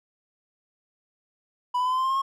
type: tone with pitch steps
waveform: triangle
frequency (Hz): 987.8 / 1001 / 1014.4 / 1028 / 1041.7 / 1055.6 / 1069.8 / 1084.1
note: B5 / B5 / B5 / C6 / C6 / C6 / C6 / C#6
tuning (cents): 0 / +23 / +46 / -31 / -8 / +15 / +38 / -39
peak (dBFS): -20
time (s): 1.74-2.22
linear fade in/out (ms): 10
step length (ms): 60
effects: none